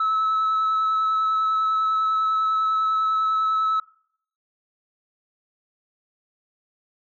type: tone with vibrato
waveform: sine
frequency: 1300 Hz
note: E6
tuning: 24 cents flat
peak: -17 dBFS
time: 0-3.8 s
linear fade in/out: 5 ms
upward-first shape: sine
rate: 10 Hz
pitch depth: 12 cents each way
effects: noise-tail reverb RT60 0.6 s tail -22 dB re dry + tanh soft clip ceiling -17 dBFS